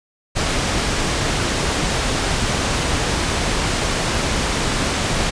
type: low-pass noise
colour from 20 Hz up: pink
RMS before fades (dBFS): -20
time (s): 0.35-5.31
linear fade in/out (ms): 20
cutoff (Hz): 8400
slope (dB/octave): 12
effects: resampled to 22050 Hz